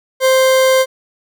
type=tone; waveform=40% pulse; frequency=523.3 Hz; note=C5; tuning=in tune; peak=-8 dBFS; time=0.2-0.86 s; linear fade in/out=50 ms; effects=none